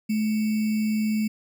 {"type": "tone with sample-and-hold", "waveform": "sine", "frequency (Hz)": 215.6, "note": "A3", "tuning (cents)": -35, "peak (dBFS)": -21, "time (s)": [0.09, 1.28], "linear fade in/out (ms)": 10, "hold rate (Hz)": 2450, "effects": []}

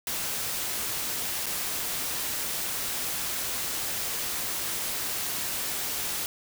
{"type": "noise with dropouts", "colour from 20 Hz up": "white", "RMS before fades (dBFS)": -31, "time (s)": [0.07, 6.26], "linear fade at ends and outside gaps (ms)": 1, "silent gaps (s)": [1.459, 1.465], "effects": []}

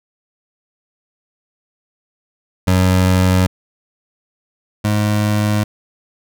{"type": "tone pair in turn", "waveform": "25% pulse", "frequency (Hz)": [92.5, 105.15], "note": ["F#2", "G#2"], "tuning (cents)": [0, 22], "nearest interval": "major second", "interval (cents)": 222, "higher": "second", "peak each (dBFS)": [-7, -10], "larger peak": "first", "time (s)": [[2.67, 3.47], [4.84, 5.64]], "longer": "neither", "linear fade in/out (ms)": 10, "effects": []}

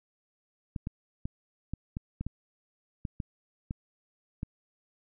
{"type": "clicks", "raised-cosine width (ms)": 5, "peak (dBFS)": -21, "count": 11, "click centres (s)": [0.762, 0.871, 1.255, 1.736, 1.969, 2.21, 2.266, 3.052, 3.202, 3.709, 4.431], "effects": []}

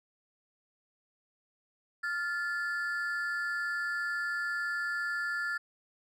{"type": "ring-modulated tone", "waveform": "triangle", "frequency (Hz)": 1568, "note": "G6", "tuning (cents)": 0, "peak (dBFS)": -26, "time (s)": [2.03, 5.58], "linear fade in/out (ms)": 10, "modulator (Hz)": 171, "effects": []}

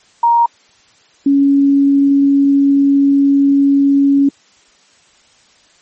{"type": "tone pair in turn", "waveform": "sine", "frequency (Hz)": [938, 278.9], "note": ["A#5", "C#4"], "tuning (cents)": [11, 11], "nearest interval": "octave + major sixth", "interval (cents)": 2100, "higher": "first", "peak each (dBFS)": -7, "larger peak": "neither", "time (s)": [[0.23, 0.46], [1.26, 4.29]], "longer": "second", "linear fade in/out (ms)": 5, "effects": ["white hiss -50 dBFS RMS until 5.81 s", "MP3 32 kbps"]}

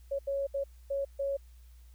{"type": "tone bursts at uneven times", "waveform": "sine", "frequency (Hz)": 554.4, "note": "C#5", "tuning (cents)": 0, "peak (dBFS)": -29, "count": 5, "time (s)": [[0.11, 0.19], [0.27, 0.47], [0.54, 0.64], [0.9, 1.05], [1.19, 1.37]], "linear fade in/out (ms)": 10, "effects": ["added 60 Hz sine -51 dBFS peak until 1.94 s", "white hiss -68 dBFS RMS until 1.94 s"]}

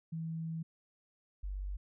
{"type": "tone pair in turn", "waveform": "sine", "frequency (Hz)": [162.6, 48.25], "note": ["E3", "G1"], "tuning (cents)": [-23, -27], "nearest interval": "octave + major sixth", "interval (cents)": 2104, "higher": "first", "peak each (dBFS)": [-36, -36], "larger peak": "neither", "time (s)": [[0.12, 0.63], [1.43, 1.77]], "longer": "first", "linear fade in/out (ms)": 10, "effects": []}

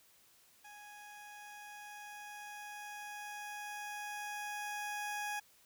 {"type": "tone with level ramp", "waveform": "20% pulse", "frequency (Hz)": 830.6, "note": "G#5", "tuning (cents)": 0, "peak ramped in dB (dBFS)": [-47, -32], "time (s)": [0.64, 5.4], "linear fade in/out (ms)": 10, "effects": ["white hiss -66 dBFS RMS until 5.65 s"]}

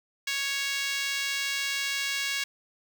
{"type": "tone with high-pass filter", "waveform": "5% pulse", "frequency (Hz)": 554.4, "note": "C#5", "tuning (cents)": 0, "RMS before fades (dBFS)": -30, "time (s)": [0.27, 2.44], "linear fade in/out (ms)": 5, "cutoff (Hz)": 1900, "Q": 2, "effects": []}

